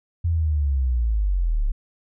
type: linear sweep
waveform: sine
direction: down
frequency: 86.2 to 32.7 Hz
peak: -18 dBFS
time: 0.24-1.72 s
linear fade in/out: 10 ms
effects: none